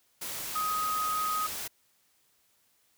sine tone in noise, 1255 Hz, D#6, 15 cents sharp, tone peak -28 dBFS, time 0.55-1.47 s, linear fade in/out 10 ms, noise white, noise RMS -37 dBFS, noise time 0.21-1.68 s, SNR +6 dB, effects white hiss -69 dBFS RMS until 2.97 s

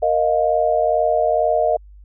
sine chord, Bb suspended fourth, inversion none, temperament equal with one note detuned, 466.2 / 622.3 / 704.5 Hz, Bb4 / Eb5 / F5, 0 / 0 / +15 cents, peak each -22 / -17 / -19 dBFS, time 0.02-1.77 s, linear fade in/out 10 ms, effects added 50 Hz sine -40 dBFS peak until 2.04 s

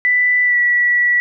sine tone with pitch glide, 1984 to 1945.4 Hz, B6 to B6, +7 to -27 cents, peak -11 dBFS, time 0.05-1.2 s, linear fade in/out 0 ms, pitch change -34 cents, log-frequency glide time 0.43-0.58 s, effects none

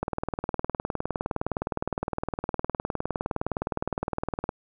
click train, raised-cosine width 1 ms, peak -13 dBFS, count 88, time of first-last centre 0.03-4.492 s, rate 19.5 Hz, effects none

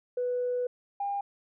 sine tone pair in turn, 493.9 / 803.7 Hz, B4 / G5, 0 / +43 cents, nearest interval minor sixth, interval 843 cents, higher second, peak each -26 / -28 dBFS, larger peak first, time 0.17-0.67 / 1-1.21 s, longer first, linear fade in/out 5 ms, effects tanh soft clip ceiling -22 dBFS

